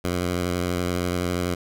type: tone with vibrato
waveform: 10% pulse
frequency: 88.9 Hz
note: F2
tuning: 31 cents sharp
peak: -15 dBFS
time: 0.04-1.55 s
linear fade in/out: 10 ms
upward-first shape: square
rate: 12 Hz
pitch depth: 22 cents each way
effects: none